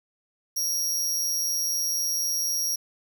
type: tone with amplitude modulation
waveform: sawtooth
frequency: 5640 Hz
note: F8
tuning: 16 cents sharp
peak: -19 dBFS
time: 0.56-2.76 s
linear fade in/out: 10 ms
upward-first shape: sine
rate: 164 Hz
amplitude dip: 60%
effects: 9-bit